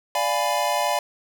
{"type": "chord", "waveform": "square", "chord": "D diminished seventh", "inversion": "none", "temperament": "equal with one note detuned", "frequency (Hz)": [587.3, 698.5, 830.6, 994.6], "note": ["D5", "F5", "Ab5", "Cb6"], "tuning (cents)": [0, 0, 0, 12], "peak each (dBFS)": -27, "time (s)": [0.15, 0.99], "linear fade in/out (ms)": 2, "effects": []}